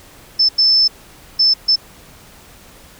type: tone bursts at uneven times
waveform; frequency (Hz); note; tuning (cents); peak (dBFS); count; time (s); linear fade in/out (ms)
sine; 5274; E8; 0; -9; 4; 0.39-0.49 / 0.58-0.88 / 1.39-1.54 / 1.68-1.76; 10
effects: pink hiss -43 dBFS RMS until 2.99 s